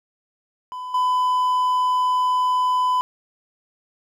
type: tone with level steps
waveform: triangle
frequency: 1004 Hz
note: B5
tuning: 28 cents sharp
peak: -27 / -15 dBFS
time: 0.72-3.01 s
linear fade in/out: 0 ms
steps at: 0.94 s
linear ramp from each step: 5 ms
effects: none